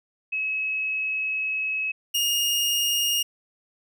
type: tone pair in turn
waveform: sine / sawtooth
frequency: 2570 / 2845 Hz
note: E7 / F7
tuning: -45 / +31 cents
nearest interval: major second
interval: 176 cents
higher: second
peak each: -24 / -18 dBFS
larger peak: second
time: 0.32-1.92 / 2.14-3.23 s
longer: first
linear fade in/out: 10 ms
effects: none